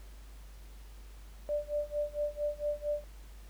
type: tone with tremolo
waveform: sine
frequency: 590 Hz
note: D5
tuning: 8 cents sharp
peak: -28 dBFS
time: 1.49-3.04 s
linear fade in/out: 0 ms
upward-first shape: sine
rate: 4.4 Hz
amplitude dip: 95%
effects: added 50 Hz sine -47 dBFS peak until 3.49 s + pink hiss -60 dBFS RMS until 3.49 s